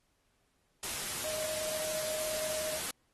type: tone in noise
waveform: sine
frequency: 622.3 Hz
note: D#5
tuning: in tune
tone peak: -37 dBFS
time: 1.24-2.78 s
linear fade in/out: 2 ms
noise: white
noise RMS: -37 dBFS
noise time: 0.83-2.91 s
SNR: -3 dB
effects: pink hiss -75 dBFS RMS until 3.13 s + AAC 32 kbps